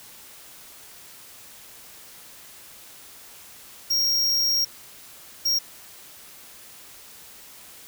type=tone bursts at uneven times; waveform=square; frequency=5588 Hz; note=F8; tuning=in tune; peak=-20 dBFS; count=2; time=3.9-4.65 / 5.45-5.59 s; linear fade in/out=10 ms; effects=white hiss -46 dBFS RMS until 7.87 s